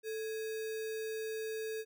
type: tone with sample-and-hold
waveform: sine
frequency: 440 Hz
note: A4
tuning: in tune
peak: -36 dBFS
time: 0.03-1.85 s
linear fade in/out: 50 ms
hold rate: 2100 Hz
effects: none